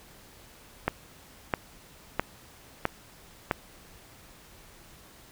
click train, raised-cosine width 0.5 ms, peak -9 dBFS, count 5, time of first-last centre 0.88-3.512 s, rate 1.52 Hz, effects pink hiss -53 dBFS RMS until 5.31 s

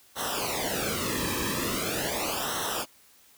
pink noise with flanger, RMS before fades -30 dBFS, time 0.15-2.86 s, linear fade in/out 50 ms, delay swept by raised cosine 0.42 to 1.42 ms, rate 0.41 Hz, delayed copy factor -0.95, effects white hiss -58 dBFS RMS until 3.37 s

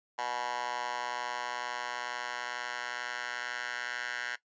10% pulse tone with high-pass filter sweep, 122.2 Hz, B2, 18 cents flat, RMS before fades -37 dBFS, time 0.18-4.36 s, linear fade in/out 10 ms, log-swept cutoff 930 to 1500 Hz, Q 3.6, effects noise-tail reverb RT60 0.1 s tail -17 dB re dry + resampled to 16000 Hz

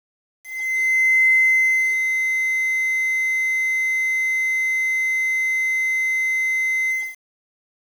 triangle tone with ADSR envelope, 2060 Hz, C7, 28 cents flat, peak -8 dBFS, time 0.43-7.16 s, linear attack 860 ms, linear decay 660 ms, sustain -8 dB, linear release 260 ms, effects tanh soft clip ceiling -10 dBFS + 7-bit

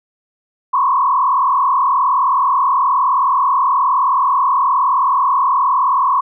sine tone with frequency modulation, 1056 Hz, C6, 16 cents sharp, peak -11 dBFS, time 0.73-6.21 s, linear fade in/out 10 ms, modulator 38.9 Hz, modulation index 2, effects none

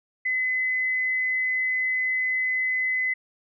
sine tone, 2026 Hz, B6, 44 cents sharp, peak -22 dBFS, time 0.25-3.14 s, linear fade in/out 10 ms, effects none

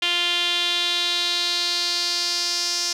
sawtooth tone with band-pass filter sweep, 349.2 Hz, F4, in tune, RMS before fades -23 dBFS, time 0.02-2.93 s, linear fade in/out 5 ms, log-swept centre 3100 to 5400 Hz, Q 4.2, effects none

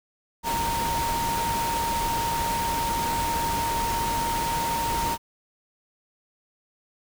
sine tone in noise, 926 Hz, A#5, 12 cents flat, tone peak -25 dBFS, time 0.43-5.18 s, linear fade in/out 50 ms, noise pink, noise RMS -30 dBFS, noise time 0.43-5.18 s, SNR +2 dB, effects none

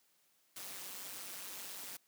white noise with amplitude modulation, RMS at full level -43 dBFS, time 0.56-1.97 s, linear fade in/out 5 ms, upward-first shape sine, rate 192 Hz, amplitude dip 80%, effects white hiss -73 dBFS RMS until 2.07 s + high-pass 150 Hz 12 dB/octave

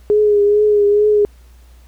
sine tone with vibrato, 415.3 Hz, G#4, in tune, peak -9 dBFS, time 0.1-1.25 s, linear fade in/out 0 ms, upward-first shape triangle, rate 2.3 Hz, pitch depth 40 cents each way, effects added 60 Hz sine -41 dBFS peak until 1.87 s + pink hiss -54 dBFS RMS until 1.87 s

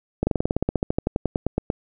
slowing click train, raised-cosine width 2 ms, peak -7 dBFS, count 21, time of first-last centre 0.23-1.701 s, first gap 40 ms, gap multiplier 1.06, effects none

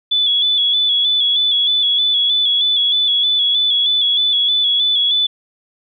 sine tone with vibrato, 3424 Hz, A7, 48 cents flat, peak -12 dBFS, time 0.11-5.27 s, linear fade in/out 10 ms, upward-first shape square, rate 3.2 Hz, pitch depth 33 cents each way, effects none

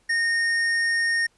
sine tone with tanh clipping, 1844 Hz, A#6, 19 cents flat, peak -22 dBFS, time 0.09-1.27 s, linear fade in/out 10 ms, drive 13 dB, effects pink hiss -64 dBFS RMS until 1.37 s + resampled to 24000 Hz

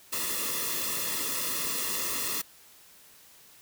white noise with comb filter, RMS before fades -31 dBFS, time 0.12-2.42 s, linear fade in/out 10 ms, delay 1.3 ms, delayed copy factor -0.9, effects white hiss -55 dBFS RMS until 3.61 s

